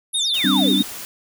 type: exponential sweep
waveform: sine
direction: down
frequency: 11420 to 196 Hz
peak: -24 dBFS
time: 0.13-0.83 s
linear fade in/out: 10 ms
type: tone with vibrato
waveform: triangle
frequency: 3621 Hz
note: A7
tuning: 49 cents sharp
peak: -18 dBFS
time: 0.14-0.83 s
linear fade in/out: 10 ms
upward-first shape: sine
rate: 9.3 Hz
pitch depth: 50 cents each way
type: noise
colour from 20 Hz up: white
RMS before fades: -33 dBFS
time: 0.34-1.05 s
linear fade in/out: 0 ms
type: chord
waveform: sine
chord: G suspended fourth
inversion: none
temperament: just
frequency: 196 / 261.3 / 294 Hz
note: G3 / C4 / D4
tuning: 0 / -2 / +2 cents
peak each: -20 dBFS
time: 0.44-0.82 s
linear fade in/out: 5 ms
effects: none